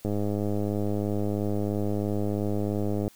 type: click train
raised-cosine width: 2 ms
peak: -16 dBFS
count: 313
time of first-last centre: 0.05-3.079 s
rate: 103 Hz
effects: white hiss -56 dBFS RMS until 3.15 s